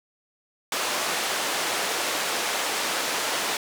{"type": "band-pass noise", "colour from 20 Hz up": "pink", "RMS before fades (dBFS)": -27, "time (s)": [0.72, 3.57], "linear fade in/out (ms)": 2, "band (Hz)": [520, 9600], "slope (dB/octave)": 12, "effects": []}